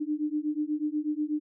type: beating tone pair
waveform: sine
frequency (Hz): 297.4 / 305.6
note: D4 / D#4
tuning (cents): +22 / -31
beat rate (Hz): 8.2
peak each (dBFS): -30 / -30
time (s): 0-1.4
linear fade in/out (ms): 20
effects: none